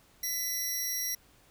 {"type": "tone pair together", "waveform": "20% pulse", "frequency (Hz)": [2000, 5657], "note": ["B6", "F8"], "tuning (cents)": [21, 21], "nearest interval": "octave + tritone", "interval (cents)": 1800, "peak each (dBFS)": [-35, -26], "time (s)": [0.23, 1.15], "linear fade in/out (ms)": 5, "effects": ["pink hiss -62 dBFS RMS until 1.5 s"]}